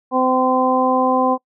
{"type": "harmonic tone", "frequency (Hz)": 257.2, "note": "C4", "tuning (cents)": -30, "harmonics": [1, 2, 3, 4], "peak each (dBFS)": [-19, -19, -19, -19], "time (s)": [0.11, 1.38], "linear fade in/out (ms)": 50, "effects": ["noise-tail reverb RT60 0.1 s tail -24 dB re dry"]}